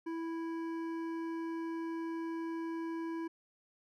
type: tone with hard clipping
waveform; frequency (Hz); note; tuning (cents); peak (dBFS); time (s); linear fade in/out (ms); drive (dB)
sine; 329.6; E4; 0; -38; 0.06-3.28; 10; 11
effects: none